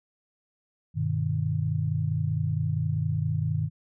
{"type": "chord", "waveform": "sine", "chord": "G augmented", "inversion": "none", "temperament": "just", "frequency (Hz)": [98, 122.5, 153.12], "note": ["G2", "B2", "D#3"], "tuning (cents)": [0, -14, -27], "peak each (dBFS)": [-29, -30, -27], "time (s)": [0.94, 3.7], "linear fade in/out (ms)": 50, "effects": []}